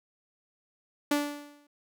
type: tone with exponential decay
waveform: sawtooth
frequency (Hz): 291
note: D4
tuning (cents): -16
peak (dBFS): -18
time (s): 1.11-1.67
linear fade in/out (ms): 5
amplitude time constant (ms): 120
effects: none